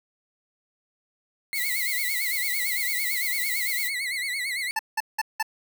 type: noise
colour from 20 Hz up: violet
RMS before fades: -30 dBFS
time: 1.53-3.91 s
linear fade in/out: 50 ms
type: tone with vibrato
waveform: 35% pulse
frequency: 2081 Hz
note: C7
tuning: 10 cents flat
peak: -25 dBFS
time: 1.53-4.71 s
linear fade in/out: 0 ms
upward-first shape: sine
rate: 8.9 Hz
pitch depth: 120 cents each way
type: tone bursts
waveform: 25% pulse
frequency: 880 Hz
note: A5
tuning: in tune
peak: -19 dBFS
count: 4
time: 4.76-5.428 s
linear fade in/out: 5 ms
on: 32 ms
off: 180 ms
effects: none